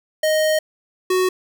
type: tone pair in turn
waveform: square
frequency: 622.3 / 370 Hz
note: D#5 / F#4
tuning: 0 / 0 cents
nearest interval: major sixth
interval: 900 cents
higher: first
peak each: -16 dBFS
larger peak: neither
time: 0.23-0.59 / 1.1-1.29 s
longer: first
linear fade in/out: 5 ms
effects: none